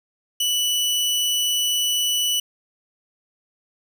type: tone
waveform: sawtooth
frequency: 2964 Hz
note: F#7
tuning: 2 cents sharp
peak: -16 dBFS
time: 0.4-2.4 s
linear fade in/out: 5 ms
effects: none